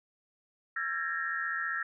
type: tone cluster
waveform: sine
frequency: 1347 / 1613 / 1688 / 1856 Hz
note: E6 / G6 / G#6 / A#6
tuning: +37 / +49 / +28 / -8 cents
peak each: -36 / -38 / -37 / -35 dBFS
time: 0.76-1.83 s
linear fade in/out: 5 ms
effects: none